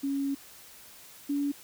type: tone pair in turn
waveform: sine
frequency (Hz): 277.2 / 284.7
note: C#4 / C#4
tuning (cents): 0 / +46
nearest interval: unison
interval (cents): 46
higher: second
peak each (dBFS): -27 / -26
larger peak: second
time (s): 0.03-0.35 / 1.29-1.52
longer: first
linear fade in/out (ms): 10
effects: white hiss -51 dBFS RMS until 1.63 s